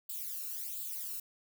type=noise with flanger; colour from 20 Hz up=violet; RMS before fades=-40 dBFS; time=0.09-1.2 s; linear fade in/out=5 ms; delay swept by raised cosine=0.25 to 0.75 ms; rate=1.4 Hz; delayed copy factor=+0.9; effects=none